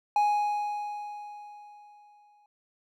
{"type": "tone with exponential decay", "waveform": "triangle", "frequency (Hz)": 830.6, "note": "G#5", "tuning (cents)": 0, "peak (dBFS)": -18, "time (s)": [0.16, 2.46], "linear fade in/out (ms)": 2, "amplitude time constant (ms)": 500, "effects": []}